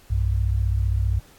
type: tone pair together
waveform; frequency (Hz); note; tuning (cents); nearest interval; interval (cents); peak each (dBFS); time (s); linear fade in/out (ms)
sine; 61.91 / 97.2; B1 / G2; +5 / -14; minor sixth; 781; -21 / -22; 0.1-1.2; 10
effects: pink hiss -53 dBFS RMS until 1.38 s + AAC 64 kbps